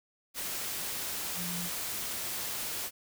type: tone in noise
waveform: sine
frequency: 175.4 Hz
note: F3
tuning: 8 cents sharp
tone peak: -38 dBFS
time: 1.35-1.7 s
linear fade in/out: 50 ms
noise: white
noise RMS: -36 dBFS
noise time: 0.34-2.91 s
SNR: -5 dB
effects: none